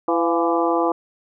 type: harmonic tone with a mistuned harmonic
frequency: 167.6 Hz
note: E3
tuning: 29 cents sharp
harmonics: 2 / 3 / 4 / 5 / 6 / 7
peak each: -21 / -23 / -24 / -25 / -26 / -26 dBFS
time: 0.08-0.92 s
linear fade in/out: 2 ms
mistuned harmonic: 4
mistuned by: +57 cents
effects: none